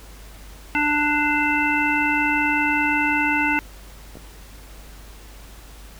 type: harmonic tone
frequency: 295.8 Hz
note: D4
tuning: 13 cents sharp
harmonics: 1 / 3 / 5 / 7 / 9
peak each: -24 / -24 / -24 / -24 / -24 dBFS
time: 0.75-3.59 s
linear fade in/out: 0 ms
type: clicks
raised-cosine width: 2 ms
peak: -26 dBFS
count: 2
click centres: 4.155 / 4.171 s
effects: added 50 Hz sine -41 dBFS peak until 5.99 s + pink hiss -46 dBFS RMS until 5.99 s